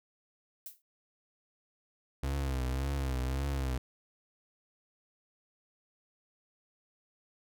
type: noise with exponential decay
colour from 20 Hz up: violet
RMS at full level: -40 dBFS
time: 0.66-0.82 s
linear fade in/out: 2 ms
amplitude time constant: 33 ms
type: tone with vibrato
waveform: 35% pulse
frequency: 66.5 Hz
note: C2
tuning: 29 cents sharp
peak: -29 dBFS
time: 2.23-3.78 s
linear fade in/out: 5 ms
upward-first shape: triangle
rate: 1.8 Hz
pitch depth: 100 cents each way
effects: none